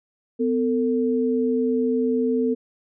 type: tone pair together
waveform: sine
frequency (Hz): 251.8 / 448.6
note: B3 / A4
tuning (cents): +34 / +34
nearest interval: minor seventh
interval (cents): 1000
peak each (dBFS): -21 / -22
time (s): 0.39-2.55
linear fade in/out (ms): 20
effects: none